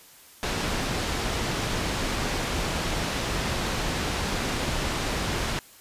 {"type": "low-pass noise", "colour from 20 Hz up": "pink", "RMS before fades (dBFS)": -28, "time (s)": [0.43, 5.59], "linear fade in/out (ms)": 0, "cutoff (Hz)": 6300, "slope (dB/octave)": 12, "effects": ["white hiss -51 dBFS RMS until 5.8 s", "resampled to 32000 Hz"]}